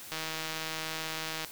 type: click train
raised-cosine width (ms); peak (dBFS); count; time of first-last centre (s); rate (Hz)
0.2; -18; 212; 0.12-1.447; 159
effects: white hiss -46 dBFS RMS until 1.51 s